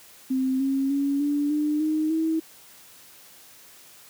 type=tone with pitch steps; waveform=sine; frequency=261.6 / 270.7 / 280.1 / 289.8 / 299.8 / 310.2 / 321 Hz; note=C4 / C#4 / C#4 / D4 / D4 / D#4 / E4; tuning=0 / -41 / +18 / -23 / +36 / -5 / -46 cents; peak=-21 dBFS; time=0.3-2.4 s; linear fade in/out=10 ms; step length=300 ms; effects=white hiss -50 dBFS RMS until 4.09 s + high-pass 80 Hz 12 dB/octave